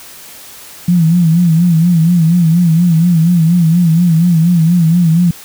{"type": "tone with vibrato", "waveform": "sine", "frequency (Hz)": 168.7, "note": "E3", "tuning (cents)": 40, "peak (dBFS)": -6, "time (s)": [0.88, 5.31], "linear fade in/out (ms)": 5, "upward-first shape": "sine", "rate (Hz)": 4.2, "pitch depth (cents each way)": 100, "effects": ["white hiss -34 dBFS RMS until 5.44 s"]}